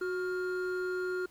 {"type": "tone pair together", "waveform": "triangle", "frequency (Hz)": [366.8, 1408], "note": ["F#4", "F6"], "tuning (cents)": [-15, 14], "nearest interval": "octave + major seventh", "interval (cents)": 2329, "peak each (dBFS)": [-30, -36], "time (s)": [0.01, 1.26], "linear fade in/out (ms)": 5, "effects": ["pink hiss -61 dBFS RMS until 1.3 s"]}